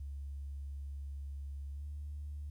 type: tone with pitch glide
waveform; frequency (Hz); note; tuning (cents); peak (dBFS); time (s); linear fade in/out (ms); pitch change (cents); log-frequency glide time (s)
sine; 70.1 to 73.16; C#2 to D2; +20 to -6; -39; 0-2.5; 5; +74; 1.72-1.85
effects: tanh soft clip ceiling -35 dBFS + 12-bit